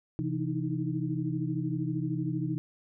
sine tone cluster, 131.8 / 166.7 / 307.7 / 320.6 Hz, C3 / E3 / D#4 / E4, +13 / +20 / -19 / -48 cents, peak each -33 / -33 / -34 / -38 dBFS, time 0.19-2.58 s, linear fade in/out 0 ms, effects none

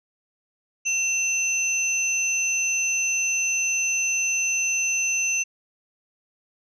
sine tone pair together, 2700 / 6121 Hz, E7 / G8, +41 / -42 cents, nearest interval octave + major second, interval 1417 cents, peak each -23 dBFS, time 0.85-5.44 s, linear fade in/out 20 ms, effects tanh soft clip ceiling -14 dBFS

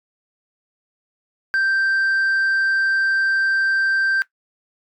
sine tone, 1568 Hz, G6, in tune, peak -13 dBFS, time 1.54-4.22 s, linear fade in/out 0 ms, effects noise-tail reverb RT60 0.1 s tail -19 dB re dry + tanh soft clip ceiling -15 dBFS

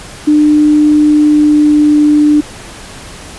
sine tone with pitch glide, 300 to 297.8 Hz, D4 to D4, +37 to +24 cents, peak -4 dBFS, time 0.27-2.41 s, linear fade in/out 10 ms, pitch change -13 cents, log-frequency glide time 1.05-2 s, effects pink hiss -30 dBFS RMS until 3.38 s + resampled to 24000 Hz

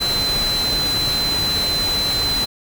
sine tone in noise, 4051 Hz, B7, 43 cents sharp, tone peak -18 dBFS, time 0-2.46 s, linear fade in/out 20 ms, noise pink, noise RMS -25 dBFS, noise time 0-2.46 s, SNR +4 dB, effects none

